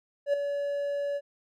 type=tone with ADSR envelope; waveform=triangle; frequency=570 Hz; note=C#5; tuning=48 cents sharp; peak=-18 dBFS; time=0.26-1.21 s; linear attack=75 ms; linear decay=5 ms; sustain=-8 dB; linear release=47 ms; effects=none